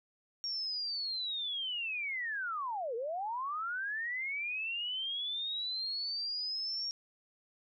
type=linear two-way sweep; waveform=sine; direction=down then up; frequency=5588 to 440 to 5588 Hz; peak=-34 dBFS; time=0.44-6.91 s; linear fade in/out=0 ms; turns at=2.95 s; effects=none